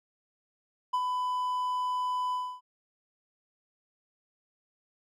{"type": "tone with ADSR envelope", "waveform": "triangle", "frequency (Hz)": 1000, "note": "B5", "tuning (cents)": 21, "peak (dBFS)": -22, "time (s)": [0.93, 2.61], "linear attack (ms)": 11, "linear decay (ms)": 55, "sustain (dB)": -4, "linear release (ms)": 280, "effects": []}